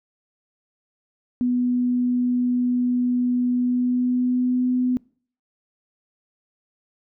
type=tone with pitch glide; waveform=sine; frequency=246.9 to 251.1 Hz; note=B3 to B3; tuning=0 to +29 cents; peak=-18 dBFS; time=1.41-4.97 s; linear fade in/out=0 ms; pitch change=+29 cents; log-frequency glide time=3.55-4.68 s; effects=noise-tail reverb RT60 0.5 s tail -25 dB re dry